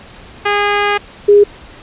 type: tone pair in turn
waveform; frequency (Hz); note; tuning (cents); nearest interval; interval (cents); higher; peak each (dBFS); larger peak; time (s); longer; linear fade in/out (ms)
10% pulse / sine; 409.6 / 409.6; G#4 / G#4; -24 / -24; unison; 0; neither; -3; neither; 0.45-0.98 / 1.28-1.44; first; 10
effects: pink hiss -37 dBFS RMS until 1.82 s + resampled to 8000 Hz